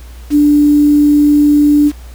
sine tone with quantisation, 293.7 Hz, D4, in tune, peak -5 dBFS, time 0.3-1.92 s, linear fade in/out 50 ms, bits 5, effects added 60 Hz sine -29 dBFS peak until 2.14 s + pink hiss -42 dBFS RMS until 2.14 s

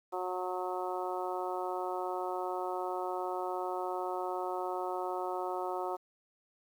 harmonic tone, 182.7 Hz, F#3, 22 cents flat, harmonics 2 / 3 / 4 / 5 / 6 / 7, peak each -38 / -41 / -38 / -40 / -44 / -44 dBFS, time 0.12-5.97 s, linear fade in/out 20 ms, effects 10-bit

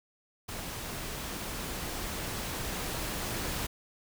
pink noise with level ramp, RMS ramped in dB -39 to -34 dBFS, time 0.48-3.67 s, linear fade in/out 10 ms, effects none

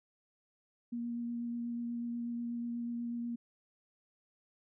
sine tone with vibrato, 236.7 Hz, A#3, 27 cents sharp, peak -35 dBFS, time 0.92-3.36 s, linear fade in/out 10 ms, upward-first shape sine, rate 8.2 Hz, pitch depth 11 cents each way, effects none

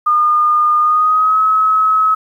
sine tone with pitch glide, 1217 to 1283.4 Hz, D#6 to E6, -39 to -47 cents, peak -9 dBFS, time 0.06-2.15 s, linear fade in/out 10 ms, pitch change +92 cents, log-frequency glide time 0.79-1.39 s, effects 8-bit

